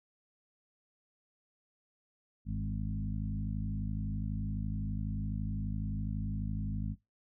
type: harmonic tone with a mistuned harmonic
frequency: 51.91 Hz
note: G#1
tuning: in tune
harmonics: 1 / 2 / 3 / 4 / 5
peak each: -36 / -38 / -41 / -40 / -47 dBFS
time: 2.45-6.96 s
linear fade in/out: 50 ms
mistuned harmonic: 3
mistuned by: +30 cents
effects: noise-tail reverb RT60 0.2 s tail -21 dB re dry